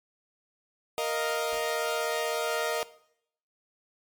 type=chord; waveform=sawtooth; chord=Bb suspended fourth; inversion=none; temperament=equal; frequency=466.2 / 622.3 / 698.5 Hz; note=Bb4 / Eb5 / F5; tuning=0 / 0 / 0 cents; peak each=-27 / -27 / -31 dBFS; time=0.98-2.83 s; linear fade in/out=0 ms
type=noise with exponential decay; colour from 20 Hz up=pink; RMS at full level=-44 dBFS; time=1.52-1.8 s; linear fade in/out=2 ms; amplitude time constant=59 ms
effects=noise-tail reverb RT60 0.7 s tail -18 dB re dry + MP3 96 kbps